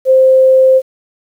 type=tone; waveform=sine; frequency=523.3 Hz; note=C5; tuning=in tune; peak=-4 dBFS; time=0.05-0.82 s; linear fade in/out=50 ms; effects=7-bit